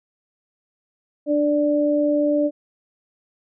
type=tone pair together; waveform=sine; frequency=295.6 / 586.9 Hz; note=D4 / D5; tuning=+11 / -1 cents; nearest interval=octave; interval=1188 cents; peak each=-19 dBFS; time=1.26-2.51 s; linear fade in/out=50 ms; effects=none